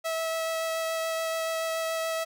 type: tone with vibrato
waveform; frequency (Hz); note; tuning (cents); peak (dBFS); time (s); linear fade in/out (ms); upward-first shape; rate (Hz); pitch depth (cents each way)
sawtooth; 650; E5; -24; -24; 0.04-2.25; 20; sine; 7; 8
effects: none